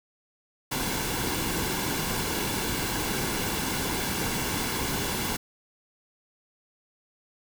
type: noise with comb filter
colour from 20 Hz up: pink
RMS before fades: -29 dBFS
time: 0.71-5.37 s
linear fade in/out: 10 ms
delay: 1.6 ms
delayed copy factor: -0.5
effects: none